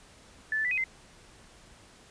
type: tone with pitch steps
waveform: sine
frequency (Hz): 1745 / 1755 / 1977 / 2516 / 2071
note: A6 / A6 / B6 / D#7 / C7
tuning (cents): -15 / -5 / +1 / +19 / -18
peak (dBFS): -26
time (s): 0.52-0.84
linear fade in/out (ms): 2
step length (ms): 64
effects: pink hiss -55 dBFS RMS until 2.1 s + resampled to 22050 Hz